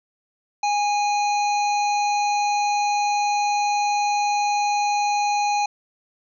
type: harmonic tone with a mistuned harmonic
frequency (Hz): 824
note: G#5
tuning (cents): -14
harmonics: 1 / 3 / 5 / 7 / 8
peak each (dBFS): -19 / -29 / -33 / -36 / -37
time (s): 0.63-5.66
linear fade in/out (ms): 5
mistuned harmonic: 7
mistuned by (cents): +54
effects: none